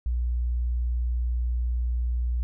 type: tone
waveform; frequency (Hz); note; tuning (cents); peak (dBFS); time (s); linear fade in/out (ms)
sine; 60.2; B1; -44; -23; 0.06-2.43; 0
effects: none